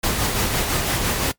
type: noise with tremolo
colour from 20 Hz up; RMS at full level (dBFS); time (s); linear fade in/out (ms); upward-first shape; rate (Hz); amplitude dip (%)
pink; -20; 0.03-1.32; 10; sine; 5.9; 35
effects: noise-tail reverb RT60 0.1 s tail -19 dB re dry + MP3 96 kbps